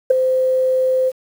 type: tone with ADSR envelope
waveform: sine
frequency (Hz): 517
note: C5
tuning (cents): -21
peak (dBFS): -4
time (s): 0.1-1.12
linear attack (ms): 9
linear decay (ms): 9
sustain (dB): -9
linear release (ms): 40
effects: tanh soft clip ceiling -2 dBFS + 7-bit